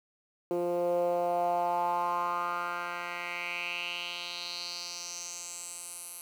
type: tone with band-pass filter sweep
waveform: 10% pulse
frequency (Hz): 174.61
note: F3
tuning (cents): 0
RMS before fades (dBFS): -33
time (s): 0.51-6.21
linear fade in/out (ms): 0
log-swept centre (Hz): 400 to 11000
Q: 4
effects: 9-bit